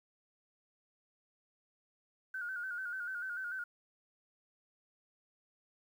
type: tone with vibrato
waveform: sine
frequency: 1480 Hz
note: F#6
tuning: in tune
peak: -37 dBFS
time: 2.34-3.64 s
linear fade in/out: 5 ms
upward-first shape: square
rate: 6.8 Hz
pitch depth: 61 cents each way
effects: 11-bit